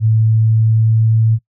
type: tone with pitch glide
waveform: sine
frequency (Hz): 110.6 to 111.76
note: A2 to A2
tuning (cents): +9 to +27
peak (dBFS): -9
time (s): 0-1.39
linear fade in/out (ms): 50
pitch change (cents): +18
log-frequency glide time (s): 0.12-1.24
effects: noise-tail reverb RT60 0.1 s tail -21 dB re dry